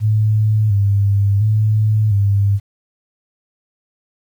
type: tone with vibrato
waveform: sine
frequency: 103.83 Hz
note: G#2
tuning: in tune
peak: -11 dBFS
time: 0-2.6 s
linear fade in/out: 50 ms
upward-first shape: square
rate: 0.71 Hz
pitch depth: 61 cents each way
effects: 8-bit